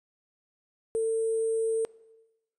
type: tone with sample-and-hold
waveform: sine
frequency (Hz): 448.6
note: A4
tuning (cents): +34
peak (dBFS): -24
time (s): 0.95-1.85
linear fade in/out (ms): 0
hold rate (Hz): 8820
effects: noise-tail reverb RT60 1.0 s tail -21 dB re dry + resampled to 24000 Hz